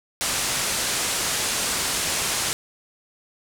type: low-pass noise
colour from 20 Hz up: white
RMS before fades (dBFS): -25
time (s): 0.21-2.53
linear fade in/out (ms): 0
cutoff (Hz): 10000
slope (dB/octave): 24
effects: none